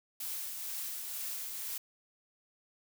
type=noise with tremolo; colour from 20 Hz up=blue; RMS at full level=-38 dBFS; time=0.2-1.78 s; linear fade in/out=5 ms; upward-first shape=triangle; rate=2.1 Hz; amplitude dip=35%; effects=none